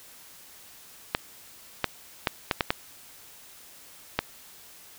clicks, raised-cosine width 0.3 ms, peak -6 dBFS, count 7, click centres 1.149 / 1.843 / 2.272 / 2.512 / 2.608 / 2.705 / 4.19 s, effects white hiss -50 dBFS RMS until 4.98 s

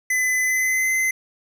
square tone with pitch glide, 2016 to 2054 Hz, B6 to C7, +35 to -33 cents, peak -19 dBFS, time 0.1-1.11 s, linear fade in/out 5 ms, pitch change +32 cents, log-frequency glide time 0.42-0.91 s, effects none

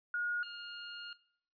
sine / 15% pulse tone pair in turn, 1438 / 1417.4 Hz, F#6 / F6, -50 / +25 cents, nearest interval unison, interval 25 cents, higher first, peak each -32 / -37 dBFS, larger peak first, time 0.14-0.43 / 0.43-1.13 s, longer second, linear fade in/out 2 ms, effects noise-tail reverb RT60 0.6 s tail -19 dB re dry + resampled to 11025 Hz

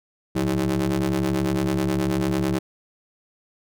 30% pulse ring-modulated tone, 70.4 Hz, C#2, 27 cents sharp, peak -15 dBFS, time 0.35-2.59 s, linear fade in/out 10 ms, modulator 251 Hz, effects none

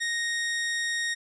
sawtooth tone, 1864.7 Hz, A#6, in tune, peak -23 dBFS, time 0-1.15 s, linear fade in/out 20 ms, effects resampled to 22050 Hz

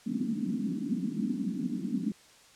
pink band-pass noise, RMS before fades -32 dBFS, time 0.06-2.12 s, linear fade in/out 2 ms, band 190 to 280 Hz, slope 48 dB/octave, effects white hiss -57 dBFS RMS until 2.55 s + low-pass 8000 Hz 12 dB/octave

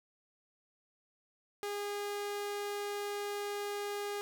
sawtooth tone, 408.8 Hz, G#4, 27 cents flat, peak -32 dBFS, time 1.63-4.21 s, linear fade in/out 0 ms, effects none

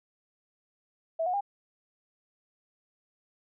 sine tone with pitch steps, 654 / 725.7 / 805.2 Hz, E5 / F#5 / G5, -14 / -34 / +46 cents, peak -26 dBFS, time 1.19-1.409 s, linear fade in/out 10 ms, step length 73 ms, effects none

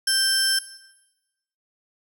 30% pulse tone pair together, 1568 / 5317 Hz, G6 / E8, 0 / +14 cents, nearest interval octave + major sixth, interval 2114 cents, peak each -21 / -16 dBFS, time 0.07-0.59 s, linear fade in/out 5 ms, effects noise-tail reverb RT60 1.0 s tail -17 dB re dry

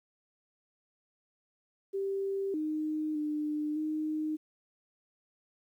sine tone with pitch steps, 391.6 / 308.4 / 301 / 309 Hz, G4 / D#4 / D4 / D#4, -2 / -15 / +43 / -12 cents, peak -30 dBFS, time 1.93-4.37 s, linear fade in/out 20 ms, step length 610 ms, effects 11-bit

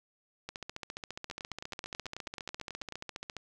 two click trains, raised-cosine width 0.2 ms, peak -22 / -23 dBFS, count 43 / 16, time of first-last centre 0.49-3.367 / 1.3-2.923 s, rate 14.6 / 9.24 Hz, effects none

